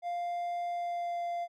triangle tone with pitch glide, 698.5 to 692.9 Hz, F5 to F5, 0 to -14 cents, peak -30 dBFS, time 0.02-1.48 s, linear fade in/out 50 ms, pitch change -14 cents, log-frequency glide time 0.68-1.23 s, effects none

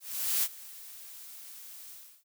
blue noise with ADSR envelope, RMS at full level -27 dBFS, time 0-2.24 s, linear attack 430 ms, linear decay 49 ms, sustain -20 dB, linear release 330 ms, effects none

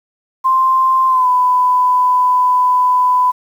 sine tone with pitch glide, 1046.5 to 999.8 Hz, C6 to B5, 0 to +21 cents, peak -9 dBFS, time 0.44-3.32 s, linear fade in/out 20 ms, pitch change -79 cents, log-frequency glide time 1.08-1.28 s, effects 7-bit

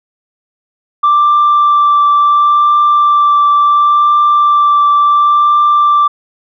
sine tone with vibrato, 1174.7 Hz, D6, in tune, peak -4 dBFS, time 1.03-6.08 s, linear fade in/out 10 ms, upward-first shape triangle, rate 0.71 Hz, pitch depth 12 cents each way, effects tanh soft clip ceiling -3 dBFS

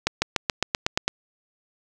accelerating click train, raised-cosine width 0.2 ms, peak -3 dBFS, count 9, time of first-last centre 0.07-1.08 s, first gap 150 ms, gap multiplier 0.95, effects none

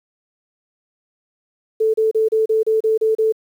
sine tone bursts, 440 Hz, A4, in tune, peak -13 dBFS, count 9, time 1.8-3.324 s, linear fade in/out 10 ms, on 140 ms, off 33 ms, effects 8-bit

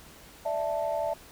sine chord, D suspended second, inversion none, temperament equal, 587.3 / 659.3 / 880 Hz, D5 / E5 / A5, 0 / 0 / 0 cents, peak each -31 / -29 / -33 dBFS, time 0.45-1.14 s, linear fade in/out 10 ms, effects tanh soft clip ceiling -18 dBFS + pink hiss -51 dBFS RMS until 1.31 s

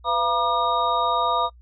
sine tone cluster, 502 / 684 / 955 / 1202 / 3737 Hz, B4 / F5 / A#5 / D6 / A#7, +28 / -36 / +42 / +40 / +4 cents, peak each -30 / -26 / -23 / -23 / -31 dBFS, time 0.04-1.5 s, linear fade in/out 50 ms, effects noise-tail reverb RT60 0.1 s tail -25 dB re dry + added 60 Hz sine -46 dBFS peak until 1.61 s

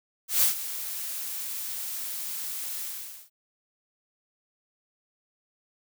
blue noise with ADSR envelope, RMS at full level -20 dBFS, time 0.28-3.3 s, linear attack 150 ms, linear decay 110 ms, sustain -14 dB, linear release 480 ms, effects none

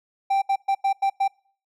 triangle tone bursts at uneven times, 784 Hz, G5, in tune, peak -16 dBFS, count 6, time 0.3-0.42 / 0.49-0.56 / 0.68-0.75 / 0.84-0.93 / 1.02-1.1 / 1.2-1.28 s, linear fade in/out 10 ms, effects noise-tail reverb RT60 0.5 s tail -26 dB re dry

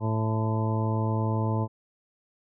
harmonic tone with a mistuned harmonic, 110 Hz, A2, in tune, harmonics 1 / 2 / 3 / 4 / 5 / 6 / 8 / 9, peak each -25 / -32 / -35 / -37 / -38 / -39 / -35 / -38 dBFS, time 0-1.68 s, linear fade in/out 50 ms, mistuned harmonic 9, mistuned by +48 cents, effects none

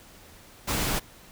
pink noise, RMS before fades -27 dBFS, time 0.67-1 s, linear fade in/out 20 ms, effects pink hiss -51 dBFS RMS until 1.31 s

